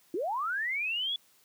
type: linear sweep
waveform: sine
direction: up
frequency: 306.9 to 3454 Hz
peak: -29 dBFS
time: 0.14-1.16 s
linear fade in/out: 2 ms
effects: white hiss -64 dBFS RMS until 1.44 s + high-pass 100 Hz 12 dB/octave